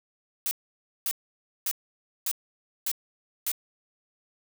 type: noise bursts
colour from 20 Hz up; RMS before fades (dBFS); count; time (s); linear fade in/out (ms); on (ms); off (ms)
blue; -28; 6; 0.46-3.516; 0; 51; 550
effects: none